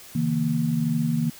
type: chord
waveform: sine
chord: A# diminished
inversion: first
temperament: equal with one note detuned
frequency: 138.59 / 160.77 / 233.1 Hz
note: C#3 / E3 / A#3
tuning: 0 / -43 / 0 cents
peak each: -29 / -24 / -24 dBFS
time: 0.15-1.3 s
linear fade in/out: 5 ms
effects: white hiss -45 dBFS RMS until 1.39 s